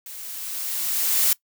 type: noise with level ramp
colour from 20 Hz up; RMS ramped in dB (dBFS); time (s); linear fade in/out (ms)
blue; -38 to -18; 0.06-1.33; 2
effects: noise-tail reverb RT60 0.1 s tail -21 dB re dry